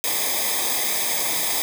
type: noise with comb filter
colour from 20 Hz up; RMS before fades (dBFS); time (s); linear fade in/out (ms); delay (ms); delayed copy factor
white; -23; 0.04-1.62; 0; 0.7; -0.85
effects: none